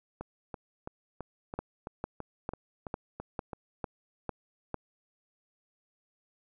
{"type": "two click trains", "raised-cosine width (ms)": 1, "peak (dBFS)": [-24, -19], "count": [11, 8], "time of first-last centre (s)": [[0.21, 3.532], [1.59, 4.743]], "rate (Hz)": [3.01, 2.22], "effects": []}